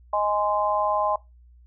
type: chord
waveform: sine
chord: Ab major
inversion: second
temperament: just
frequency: 623 / 830.6 / 1038.3 Hz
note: Eb5 / Ab5 / C6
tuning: +2 / 0 / -14 cents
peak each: -25 dBFS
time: 0.13-1.16 s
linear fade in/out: 5 ms
effects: noise-tail reverb RT60 0.2 s tail -19 dB re dry + added 60 Hz sine -49 dBFS peak until 1.66 s

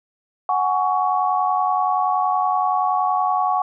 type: chord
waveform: sine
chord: F# suspended second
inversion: none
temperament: equal with one note detuned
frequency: 740 / 830.6 / 1120.3 Hz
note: F#5 / G#5 / C#6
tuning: 0 / 0 / +18 cents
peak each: -20 / -23 / -21 dBFS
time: 0.49-3.62 s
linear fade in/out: 2 ms
effects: none

